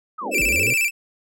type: linear two-way sweep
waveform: sine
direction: down then up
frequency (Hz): 1322 to 41.04 to 133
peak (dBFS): -27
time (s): 0.18-0.74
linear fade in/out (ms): 10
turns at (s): 0.42
type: band-pass noise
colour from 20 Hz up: white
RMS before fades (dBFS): -30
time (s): 0.21-0.76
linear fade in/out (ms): 50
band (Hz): 200 to 570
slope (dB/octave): 96
type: tone with vibrato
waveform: 45% pulse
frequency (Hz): 2489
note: D#7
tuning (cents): 0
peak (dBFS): -17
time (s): 0.31-0.91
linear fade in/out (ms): 50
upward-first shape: square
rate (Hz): 14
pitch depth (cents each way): 95
effects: none